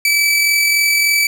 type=tone with amplitude modulation; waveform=sawtooth; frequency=2305 Hz; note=D7; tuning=33 cents flat; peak=-7 dBFS; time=0.05-1.27 s; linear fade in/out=2 ms; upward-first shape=sine; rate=43.4 Hz; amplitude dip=30%; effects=none